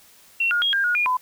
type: tone with pitch steps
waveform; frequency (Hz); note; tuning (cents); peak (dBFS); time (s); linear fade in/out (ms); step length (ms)
sine; 2725 / 1425 / 3274 / 1601 / 1445 / 2430 / 1009; F7 / F6 / G#7 / G6 / F#6 / D#7 / B5; -43 / +34 / -25 / +36 / -41 / -42 / +37; -18; 0.4-1.17; 5; 110
effects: white hiss -52 dBFS RMS until 1.21 s